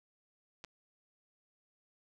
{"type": "clicks", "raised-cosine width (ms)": 0.2, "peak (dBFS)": -30, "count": 2, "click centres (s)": [0.641, 0.647], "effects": []}